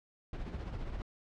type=noise with tremolo; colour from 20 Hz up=brown; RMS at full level=-37 dBFS; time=0.33-1.02 s; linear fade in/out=2 ms; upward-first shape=triangle; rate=15 Hz; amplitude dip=60%; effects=low-pass 4000 Hz 12 dB/octave